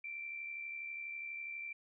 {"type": "tone with amplitude modulation", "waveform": "sine", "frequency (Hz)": 2349, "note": "D7", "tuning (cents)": 0, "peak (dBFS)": -39, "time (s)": [0.04, 1.73], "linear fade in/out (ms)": 5, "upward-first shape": "sine", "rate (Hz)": 72.2, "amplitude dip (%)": 45, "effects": []}